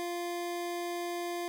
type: tone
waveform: 25% pulse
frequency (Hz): 347.9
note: F4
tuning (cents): -7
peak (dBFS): -30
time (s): 0-1.48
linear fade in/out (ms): 0
effects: none